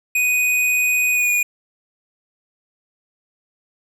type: tone with pitch glide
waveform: square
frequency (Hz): 2489 to 2450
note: D#7 to D#7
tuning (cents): 0 to -27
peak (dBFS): -16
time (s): 0.15-1.43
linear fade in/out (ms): 5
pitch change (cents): -27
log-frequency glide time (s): 1.12-1.3
effects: none